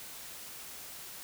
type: silence
effects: white hiss -46 dBFS RMS until 1.23 s